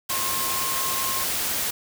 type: tone in noise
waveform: sine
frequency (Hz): 1067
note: C6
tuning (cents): +34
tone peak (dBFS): -30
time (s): 0.1-1.24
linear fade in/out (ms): 10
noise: white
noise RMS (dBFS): -26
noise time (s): 0.09-1.71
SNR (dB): -7
effects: none